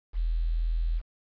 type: tone with quantisation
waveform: sine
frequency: 41.2 Hz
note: E1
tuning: in tune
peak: -24 dBFS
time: 0.13-1.02 s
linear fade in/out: 50 ms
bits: 9
effects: resampled to 11025 Hz